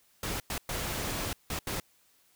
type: noise bursts at uneven times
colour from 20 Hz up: pink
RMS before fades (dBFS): -34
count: 5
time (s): 0.23-0.4 / 0.5-0.58 / 0.69-1.33 / 1.5-1.59 / 1.67-1.8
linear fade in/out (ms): 2
effects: white hiss -66 dBFS RMS until 2.35 s